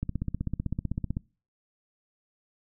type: click train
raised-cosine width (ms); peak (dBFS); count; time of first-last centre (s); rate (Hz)
5; -17; 19; 0.03-1.169; 15.8
effects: noise-tail reverb RT60 0.4 s tail -26 dB re dry